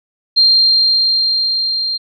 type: tone with level ramp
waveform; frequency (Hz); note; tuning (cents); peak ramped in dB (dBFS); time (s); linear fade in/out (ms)
sine; 4186; C8; 0; -6 to -16; 0.36-1.98; 20
effects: none